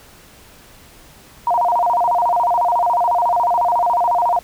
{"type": "tone with vibrato", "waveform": "sine", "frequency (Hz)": 817, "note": "G#5", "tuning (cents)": -29, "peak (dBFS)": -13, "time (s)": [1.47, 4.39], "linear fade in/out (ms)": 2, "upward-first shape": "square", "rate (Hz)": 14, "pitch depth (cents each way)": 260, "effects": ["pink hiss -45 dBFS RMS until 4.43 s"]}